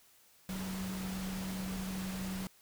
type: tone in noise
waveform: sine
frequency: 188.5 Hz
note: F#3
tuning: 32 cents sharp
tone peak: -37 dBFS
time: 0.49-2.47 s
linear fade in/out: 0 ms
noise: pink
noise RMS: -44 dBFS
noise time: 0.49-2.47 s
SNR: +4 dB
effects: white hiss -64 dBFS RMS until 2.61 s